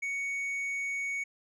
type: tone with tanh clipping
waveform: sine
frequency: 2230 Hz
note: C#7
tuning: 10 cents sharp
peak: -32 dBFS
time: 0.02-1.24 s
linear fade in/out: 10 ms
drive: 5 dB
effects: none